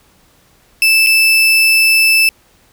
35% pulse tone with dropouts, 2637 Hz, E7, in tune, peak -6 dBFS, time 0.82-2.29 s, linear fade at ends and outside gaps 1 ms, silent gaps 1.064-1.069 s, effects pink hiss -51 dBFS RMS until 2.72 s

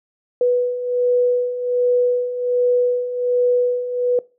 sine beating tone pair, 491.2 / 492.5 Hz, B4 / B4, -9 / -5 cents, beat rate 1.3 Hz, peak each -22 / -16 dBFS, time 0.41-4.19 s, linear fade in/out 2 ms, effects noise-tail reverb RT60 0.3 s tail -21 dB re dry

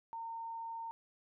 sine tone, 914 Hz, A#5, 34 cents flat, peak -40 dBFS, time 0.13-0.91 s, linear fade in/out 0 ms, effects none

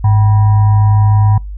sine tone with frequency modulation, 103.83 Hz, G#2, in tune, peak -6 dBFS, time 0.04-1.38 s, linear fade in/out 5 ms, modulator 871 Hz, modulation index 0.28, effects noise-tail reverb RT60 0.2 s tail -25 dB re dry + added 50 Hz sine -22 dBFS peak until 1.57 s

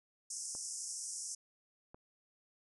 pink band-pass noise, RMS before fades -43 dBFS, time 0.3-1.35 s, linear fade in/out 5 ms, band 5300 to 10000 Hz, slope 96 dB/octave
clicks, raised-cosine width 1 ms, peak -38 dBFS, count 2, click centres 0.551 / 1.945 s
effects none

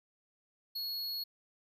square tone, 4336 Hz, C#8, 39 cents flat, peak -36 dBFS, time 0.75-1.24 s, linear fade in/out 10 ms, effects none

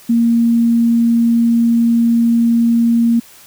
sine tone, 232.8 Hz, A#3, 2 cents flat, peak -9 dBFS, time 0.09-3.2 s, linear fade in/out 10 ms, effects white hiss -42 dBFS RMS until 3.46 s

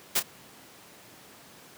white noise with echo, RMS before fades -24 dBFS, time 0.15-0.2 s, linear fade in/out 10 ms, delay 29 ms, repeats 1, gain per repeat -11 dB, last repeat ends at 0.229 s, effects pink hiss -51 dBFS RMS until 1.77 s + high-pass 150 Hz 12 dB/octave

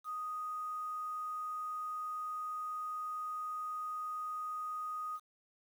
sine tone with quantisation, 1244.5 Hz, D#6, in tune, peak -37 dBFS, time 0.04-5.2 s, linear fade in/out 50 ms, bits 10, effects none

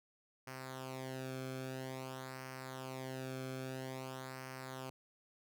sawtooth tone with flanger, 130.81 Hz, C3, in tune, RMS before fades -45 dBFS, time 0.47-4.9 s, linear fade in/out 5 ms, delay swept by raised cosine 0.27 to 1.06 ms, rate 0.5 Hz, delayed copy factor -0.7, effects none

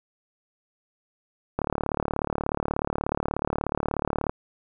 click train, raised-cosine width 1 ms, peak -11 dBFS, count 100, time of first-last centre 1.59-4.295 s, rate 36.6 Hz, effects none

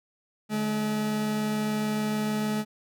40% pulse tone pair together, 146.6 / 213.3 Hz, D3 / G#3, -3 / +46 cents, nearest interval tritone, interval 649 cents, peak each -37 / -25 dBFS, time 0.49-2.65 s, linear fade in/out 50 ms, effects none

